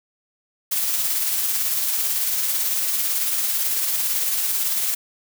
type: noise with tremolo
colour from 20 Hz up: blue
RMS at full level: -21 dBFS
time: 0.71-4.95 s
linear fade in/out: 10 ms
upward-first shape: sine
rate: 18 Hz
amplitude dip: 30%
effects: none